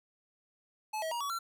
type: tone with pitch steps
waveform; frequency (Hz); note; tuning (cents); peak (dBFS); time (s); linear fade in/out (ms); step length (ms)
square; 861 / 642 / 948 / 1132 / 1358; A5 / E5 / A#5 / C#6 / F6; -38 / -46 / +29 / +36 / -49; -34; 0.93-1.39; 10; 92
effects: none

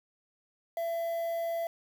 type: tone with quantisation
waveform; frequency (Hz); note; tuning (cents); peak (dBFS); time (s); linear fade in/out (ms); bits
triangle; 671; E5; +31; -28; 0.77-1.67; 2; 8
effects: none

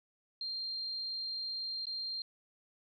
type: tone with dropouts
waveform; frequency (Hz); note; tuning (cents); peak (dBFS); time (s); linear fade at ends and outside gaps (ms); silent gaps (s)
sine; 4186; C8; 0; -36; 0.41-2.22; 2; 1.855-1.868
effects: none

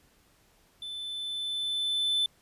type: tone with level ramp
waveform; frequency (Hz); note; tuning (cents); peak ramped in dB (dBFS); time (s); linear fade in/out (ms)
triangle; 3520; A7; 0; -35 to -22; 0.82-2.26; 2
effects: pink hiss -64 dBFS RMS until 2.41 s + resampled to 32000 Hz

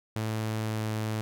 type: tone with pitch glide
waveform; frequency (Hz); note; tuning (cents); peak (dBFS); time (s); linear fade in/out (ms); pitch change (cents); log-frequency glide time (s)
sawtooth; 109.7 to 109.01; A2 to A2; -5 to -16; -25; 0.16-1.21; 0; -11; 0.62-0.91
effects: none

